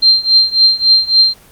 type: tone with tremolo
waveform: sine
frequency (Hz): 4162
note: C8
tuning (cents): -10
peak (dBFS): -3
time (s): 0.02-1.34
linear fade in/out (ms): 10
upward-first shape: triangle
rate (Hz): 3.6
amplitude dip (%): 95
effects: pink hiss -43 dBFS RMS until 1.51 s + Opus 24 kbps